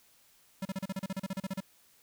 square tone bursts, 192.1 Hz, G3, 35 cents flat, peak -33 dBFS, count 15, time 0.62-1.605 s, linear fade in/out 5 ms, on 33 ms, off 35 ms, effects white hiss -64 dBFS RMS until 2.02 s

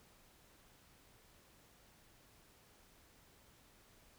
silence, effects pink hiss -66 dBFS RMS until 4.18 s

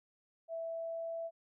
sine tone with pitch glide, 659.3 to 663.1 Hz, E5 to E5, 0 to +10 cents, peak -37 dBFS, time 0.48-1.31 s, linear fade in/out 50 ms, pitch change +10 cents, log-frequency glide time 0.59-1.19 s, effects none

